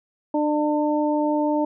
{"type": "harmonic tone", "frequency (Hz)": 299.5, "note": "D4", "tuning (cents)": 34, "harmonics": [1, 2, 3], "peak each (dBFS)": [-21, -24, -26], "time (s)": [0.34, 1.65], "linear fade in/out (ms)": 5, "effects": []}